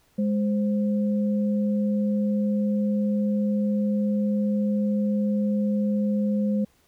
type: tone pair together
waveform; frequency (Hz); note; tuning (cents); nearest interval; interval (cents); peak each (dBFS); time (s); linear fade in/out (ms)
sine; 206.7 / 520.9; G#3 / C5; -8 / -8; octave + major third; 1600; -21 / -31; 0.18-6.65; 10
effects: pink hiss -63 dBFS RMS until 6.87 s